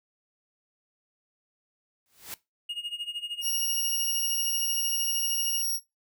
white noise with exponential growth, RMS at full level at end -35 dBFS, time 2.06-2.34 s, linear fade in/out 0 ms, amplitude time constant 59 ms
triangle tone with tremolo, 2859 Hz, F7, 40 cents sharp, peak -28 dBFS, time 2.69-5.62 s, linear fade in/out 5 ms, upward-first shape sine, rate 13 Hz, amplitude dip 85%
5% pulse tone, 5620 Hz, F8, 10 cents sharp, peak -21 dBFS, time 3.41-5.8 s, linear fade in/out 50 ms
effects noise-tail reverb RT60 0.2 s tail -19 dB re dry

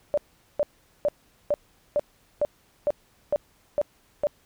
sine tone bursts, 587.3 Hz, D5, in tune, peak -19 dBFS, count 10, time 0.14-4.27 s, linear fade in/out 0 ms, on 35 ms, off 420 ms, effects pink hiss -62 dBFS RMS until 4.45 s

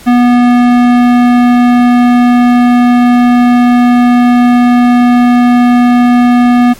sine tone with tanh clipping, 243.8 Hz, B3, 22 cents flat, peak -5 dBFS, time 0.06-6.74 s, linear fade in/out 20 ms, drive 18 dB, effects pink hiss -34 dBFS RMS until 6.79 s + MP3 64 kbps

